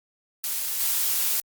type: noise with level steps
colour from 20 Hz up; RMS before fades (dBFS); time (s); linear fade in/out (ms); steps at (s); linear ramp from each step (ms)
blue; -28 / -24; 0.44-1.4; 0; 0.8; 5
effects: Opus 48 kbps